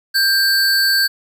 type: tone pair together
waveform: square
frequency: 1584 / 4480 Hz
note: G6 / C#8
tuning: +18 / +18 cents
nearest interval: octave + tritone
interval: 1800 cents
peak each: -16 dBFS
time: 0.14-1.08 s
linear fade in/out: 20 ms
effects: 8-bit